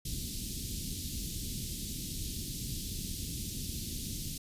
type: band-stop noise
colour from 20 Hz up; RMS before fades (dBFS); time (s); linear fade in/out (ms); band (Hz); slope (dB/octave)
pink; -38; 0.05-4.38; 5; 280 to 3600; 24
effects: resampled to 32000 Hz